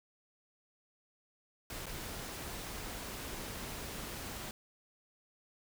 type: noise with dropouts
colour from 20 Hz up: pink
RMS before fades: -43 dBFS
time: 1.7-4.51 s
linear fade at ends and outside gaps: 2 ms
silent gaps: 1.858-1.865 s
effects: none